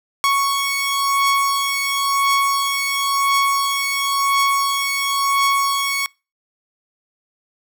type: beating tone pair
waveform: sawtooth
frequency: 1108.7 / 1109.66 Hz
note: C#6 / C#6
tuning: 0 / +1 cents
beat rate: 0.96 Hz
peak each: -18 / -14 dBFS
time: 0.24-6.06 s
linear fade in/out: 0 ms
effects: noise-tail reverb RT60 0.3 s tail -26 dB re dry